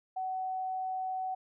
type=tone; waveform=sine; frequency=751 Hz; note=F#5; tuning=26 cents sharp; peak=-32 dBFS; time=0.16-1.35 s; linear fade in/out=10 ms; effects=none